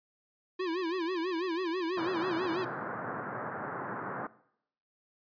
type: tone with vibrato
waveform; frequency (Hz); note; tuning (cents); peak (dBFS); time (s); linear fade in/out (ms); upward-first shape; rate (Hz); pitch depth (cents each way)
square; 349.2; F4; 0; -31; 0.59-2.65; 10; sine; 6.1; 140
type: band-pass noise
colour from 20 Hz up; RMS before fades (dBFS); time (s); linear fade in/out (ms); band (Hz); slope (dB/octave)
white; -38; 1.97-4.27; 5; 110 to 1600; 48
effects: noise-tail reverb RT60 0.7 s tail -19 dB re dry + resampled to 11025 Hz